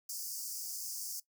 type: high-pass noise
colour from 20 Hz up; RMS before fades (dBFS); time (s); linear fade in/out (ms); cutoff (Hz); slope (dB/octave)
pink; -41; 0.09-1.2; 5; 4800; 96
effects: noise-tail reverb RT60 0.1 s tail -18 dB re dry